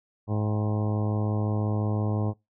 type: harmonic tone with a mistuned harmonic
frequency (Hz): 105.8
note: G#2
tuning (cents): +33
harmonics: 1 / 2 / 3 / 4 / 5 / 6 / 7 / 8 / 9 / 10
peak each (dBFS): -25 / -31 / -35 / -37 / -39 / -41 / -42 / -43 / -44 / -45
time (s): 0.27-2.34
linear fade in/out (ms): 50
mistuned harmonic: 8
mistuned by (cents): -64
effects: noise-tail reverb RT60 0.2 s tail -23 dB re dry